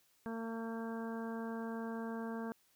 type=harmonic tone; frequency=227.1 Hz; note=A#3; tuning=45 cents flat; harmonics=1 / 2 / 3 / 4 / 5 / 6 / 7; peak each=-40 / -45 / -50 / -50 / -53 / -57 / -52 dBFS; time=0.26-2.52 s; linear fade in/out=0 ms; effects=white hiss -72 dBFS RMS until 2.75 s